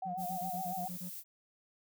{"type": "tone with vibrato", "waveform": "sine", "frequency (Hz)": 737, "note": "F#5", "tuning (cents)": -7, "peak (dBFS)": -36, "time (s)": [0.02, 0.88], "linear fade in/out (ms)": 5, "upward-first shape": "sine", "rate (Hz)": 7.2, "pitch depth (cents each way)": 70}
{"type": "tone bursts", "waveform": "triangle", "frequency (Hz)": 180, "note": "F#3", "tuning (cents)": -47, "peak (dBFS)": -39, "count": 9, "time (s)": [0.05, 1.098], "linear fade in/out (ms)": 20, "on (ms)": 96, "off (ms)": 23}
{"type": "noise", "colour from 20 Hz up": "violet", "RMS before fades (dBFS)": -45, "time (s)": [0.17, 1.24], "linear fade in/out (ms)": 50}
{"effects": []}